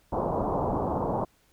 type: low-pass noise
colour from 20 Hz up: white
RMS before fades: -28 dBFS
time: 0.12-1.25 s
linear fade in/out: 10 ms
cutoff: 1000 Hz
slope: 48 dB/octave
effects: pink hiss -65 dBFS RMS until 1.52 s